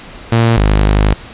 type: tone pair in turn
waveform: sawtooth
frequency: 115.2 / 51.32 Hz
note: A#2 / G#1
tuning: -20 / -20 cents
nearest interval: octave + major second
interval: 1400 cents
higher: first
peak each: -4 dBFS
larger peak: neither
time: 0.32-0.57 / 0.57-1.14 s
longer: second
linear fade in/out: 5 ms
effects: pink hiss -33 dBFS RMS until 1.33 s + resampled to 8000 Hz